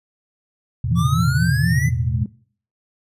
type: chord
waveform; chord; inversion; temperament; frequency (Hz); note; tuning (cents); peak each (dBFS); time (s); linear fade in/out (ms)
sine; E suspended fourth; none; just; 82.41 / 109.88 / 123.61; E2 / A2 / B2; 0 / -2 / +2; -24 / -23 / -21; 0.84-2.24; 5
type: tone with vibrato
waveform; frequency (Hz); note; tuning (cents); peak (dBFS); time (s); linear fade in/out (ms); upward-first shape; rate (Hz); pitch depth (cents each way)
sine; 152.3; D#3; -37; -17; 0.91-1.89; 5; sine; 4.2; 240
type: exponential sweep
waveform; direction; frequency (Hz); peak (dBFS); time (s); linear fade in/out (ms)
square; up; 1135 to 2058; -25; 0.95-1.91; 50
type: tone with exponential growth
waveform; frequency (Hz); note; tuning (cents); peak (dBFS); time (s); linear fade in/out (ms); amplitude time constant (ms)
sine; 207.7; G#3; 0; -23; 1.75-2.26; 2; 110
effects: noise-tail reverb RT60 0.5 s tail -20 dB re dry + resampled to 32000 Hz